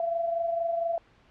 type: tone pair together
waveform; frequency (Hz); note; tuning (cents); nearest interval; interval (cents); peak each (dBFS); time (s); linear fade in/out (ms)
sine; 672.7 / 697; E5 / F5; +35 / -4; minor second; 61; -26 / -35; 0-0.98; 2
effects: pink hiss -60 dBFS RMS until 1.3 s + low-pass 3000 Hz 12 dB/octave